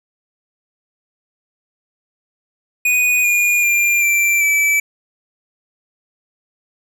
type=tone with pitch steps; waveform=square; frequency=2476 / 2433 / 2392 / 2351 / 2310 Hz; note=D#7 / D#7 / D7 / D7 / D7; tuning=-9 / -39 / +31 / +1 / -29 cents; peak=-13 dBFS; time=2.85-4.8 s; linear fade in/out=5 ms; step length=390 ms; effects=none